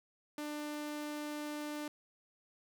sawtooth tone, 297.7 Hz, D4, 24 cents sharp, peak -35 dBFS, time 0.38-1.88 s, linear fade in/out 2 ms, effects none

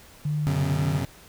sine tone with vibrato, 146.83 Hz, D3, in tune, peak -23 dBFS, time 0.25-0.99 s, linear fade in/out 5 ms, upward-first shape sine, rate 2 Hz, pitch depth 41 cents each way
25% pulse chord, F# suspended fourth, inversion none, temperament equal with one note detuned, 92.5 / 123.47 / 136.05 Hz, F#2 / B2 / C#3, 0 / 0 / -32 cents, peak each -26 / -29 / -27 dBFS, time 0.47-1.05 s, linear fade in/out 0 ms
effects pink hiss -50 dBFS RMS until 1.28 s

